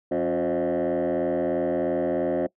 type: tone with frequency modulation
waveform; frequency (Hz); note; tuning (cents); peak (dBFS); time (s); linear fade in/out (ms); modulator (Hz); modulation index
sine; 443.8; A4; +15; -19; 0.11-2.47; 10; 83; 2.5
effects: noise-tail reverb RT60 0.1 s tail -22 dB re dry + tanh soft clip ceiling -21 dBFS